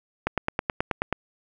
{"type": "click train", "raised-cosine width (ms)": 0.5, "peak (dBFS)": -8, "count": 9, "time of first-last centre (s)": [0.27, 1.127], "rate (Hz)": 9.34, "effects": []}